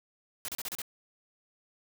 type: noise bursts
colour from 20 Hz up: white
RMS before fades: -37 dBFS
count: 6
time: 0.45-0.818 s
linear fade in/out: 0 ms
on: 33 ms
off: 34 ms
effects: none